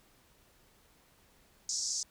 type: band-pass noise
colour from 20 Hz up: white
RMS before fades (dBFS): -35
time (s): 1.69-2.03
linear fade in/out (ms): 2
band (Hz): 5000 to 7100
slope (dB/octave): 48
effects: pink hiss -65 dBFS RMS until 2.1 s